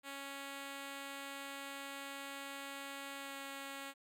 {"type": "tone with pitch glide", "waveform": "5% pulse", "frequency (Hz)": [277.2, 275.4], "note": ["C#4", "C#4"], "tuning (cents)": [0, -11], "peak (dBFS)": -33, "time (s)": [0.03, 3.94], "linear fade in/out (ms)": 50, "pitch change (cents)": -11, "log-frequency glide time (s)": [3.18, 3.35], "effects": []}